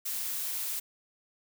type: noise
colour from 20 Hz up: blue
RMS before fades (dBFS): -34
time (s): 0.05-0.8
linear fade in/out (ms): 10
effects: none